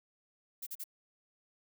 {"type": "noise bursts", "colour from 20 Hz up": "violet", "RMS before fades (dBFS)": -41, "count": 3, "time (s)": [0.62, 0.841], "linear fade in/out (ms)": 10, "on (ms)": 47, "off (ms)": 40, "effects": []}